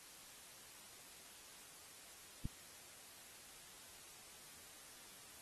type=click; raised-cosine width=5 ms; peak=-30 dBFS; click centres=2.455 s; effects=white hiss -58 dBFS RMS until 5.41 s + AAC 32 kbps